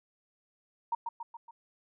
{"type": "tone with echo", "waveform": "sine", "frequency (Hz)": 932.3, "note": "A#5", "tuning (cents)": 0, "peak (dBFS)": -27, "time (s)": [0.92, 0.95], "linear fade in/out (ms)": 5, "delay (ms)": 140, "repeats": 4, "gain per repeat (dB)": -5, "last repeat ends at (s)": 1.51, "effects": []}